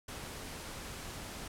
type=noise; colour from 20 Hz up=pink; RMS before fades=-44 dBFS; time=0.08-1.48 s; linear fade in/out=5 ms; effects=low-pass 12000 Hz 12 dB/octave